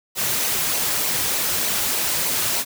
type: noise with flanger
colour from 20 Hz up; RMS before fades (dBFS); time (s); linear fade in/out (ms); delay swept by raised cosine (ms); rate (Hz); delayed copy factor
white; -22; 0.15-2.65; 50; 0.57 to 4.47; 3.3; -0.5
effects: none